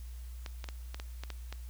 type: clicks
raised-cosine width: 0.2 ms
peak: -24 dBFS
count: 8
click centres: 0.462 / 0.642 / 0.688 / 0.945 / 0.999 / 1.236 / 1.303 / 1.526 s
effects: added 60 Hz sine -41 dBFS peak until 1.69 s + white hiss -60 dBFS RMS until 1.69 s